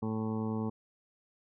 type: harmonic tone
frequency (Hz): 110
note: A2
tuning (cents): 0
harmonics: 1 / 2 / 3 / 4 / 5 / 7 / 8 / 9 / 10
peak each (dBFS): -37 / -33 / -43 / -40 / -50 / -49 / -47 / -50 / -50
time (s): 0.02-0.7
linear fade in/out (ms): 10
effects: none